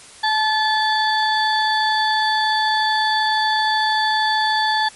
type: harmonic tone with a mistuned harmonic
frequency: 867 Hz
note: A5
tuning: 26 cents flat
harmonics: 1 / 2 / 4 / 5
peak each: -18 / -21 / -24 / -25 dBFS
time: 0.23-4.89 s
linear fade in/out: 10 ms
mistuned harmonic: 5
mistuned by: +66 cents
effects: white hiss -42 dBFS RMS until 4.95 s + MP3 48 kbps